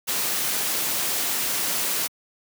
white noise, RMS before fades -25 dBFS, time 0.07-2.08 s, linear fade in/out 20 ms, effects high-pass 150 Hz 12 dB/octave

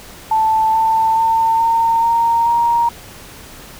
sine tone with pitch steps, 880 / 891.3 / 902.7 / 914.2 / 925.9 / 937.7 Hz, A5 / A5 / A5 / A#5 / A#5 / A#5, 0 / +22 / +44 / -34 / -12 / +10 cents, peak -11 dBFS, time 0.31-2.89 s, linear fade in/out 5 ms, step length 430 ms, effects pink hiss -37 dBFS RMS until 3.79 s

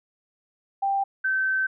sine tone pair in turn, 788 / 1541.8 Hz, G5 / G6, +9 / -29 cents, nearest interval octave, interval 1162 cents, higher second, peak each -21 dBFS, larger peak neither, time 0.82-1.04 / 1.24-1.67 s, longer second, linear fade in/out 10 ms, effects none

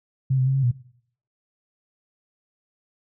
sine tone with pitch steps, 132.8 / 129.4 / 133.7 / 135.3 / 122 Hz, C3 / C3 / C3 / C#3 / B2, +26 / -19 / +38 / -42 / -21 cents, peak -17 dBFS, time 0.3-0.715 s, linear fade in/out 10 ms, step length 83 ms, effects noise-tail reverb RT60 0.6 s tail -18 dB re dry

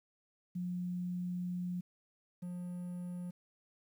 sine / triangle tone pair in turn, 178.6 / 177.57 Hz, F3 / F3, +39 / +29 cents, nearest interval unison, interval 10 cents, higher first, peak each -35 / -37 dBFS, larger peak first, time 0.55-1.81 / 2.42-3.31 s, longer first, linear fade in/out 10 ms, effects 11-bit

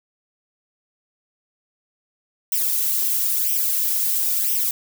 violet noise with flanger, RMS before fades -21 dBFS, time 2.52-4.71 s, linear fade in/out 2 ms, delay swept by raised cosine 0.34 to 2.94 ms, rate 1 Hz, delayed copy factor +0.85, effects none

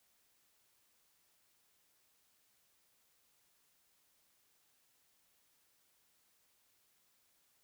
silence, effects white hiss -74 dBFS RMS until 7.63 s

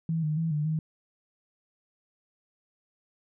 sine tone with pitch steps, 162.9 / 152.9 / 163.4 / 149.8 / 157.2 Hz, E3 / D#3 / E3 / D3 / D#3, -20 / -30 / -15 / +35 / +18 cents, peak -25 dBFS, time 0.09-0.79 s, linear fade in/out 2 ms, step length 140 ms, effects none

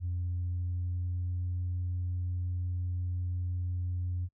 sine tone with pitch glide, 88.4 to 89.43 Hz, F2 to F2, +22 to +42 cents, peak -29 dBFS, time 0-4.29 s, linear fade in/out 50 ms, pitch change +20 cents, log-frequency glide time 0.22-1.53 s, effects noise-tail reverb RT60 0.1 s tail -26 dB re dry + tanh soft clip ceiling -27 dBFS

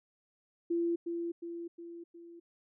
sine tone with echo, 340 Hz, F4, 46 cents flat, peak -28 dBFS, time 0.7-0.96 s, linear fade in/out 10 ms, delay 360 ms, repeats 4, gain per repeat -5 dB, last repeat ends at 2.4 s, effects none

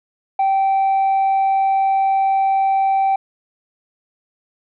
sine tone with tanh clipping, 777 Hz, G5, 16 cents flat, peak -14 dBFS, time 0.39-3.16 s, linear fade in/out 5 ms, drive 1 dB, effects none

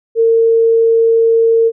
sine tone, 455.7 Hz, A#4, 39 cents flat, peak -7 dBFS, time 0.15-1.72 s, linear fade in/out 50 ms, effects none

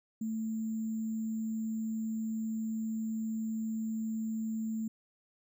sine tone with sample-and-hold, 221.2 Hz, A3, 9 cents sharp, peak -32 dBFS, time 0.21-4.88 s, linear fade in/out 5 ms, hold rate 7350 Hz, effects none

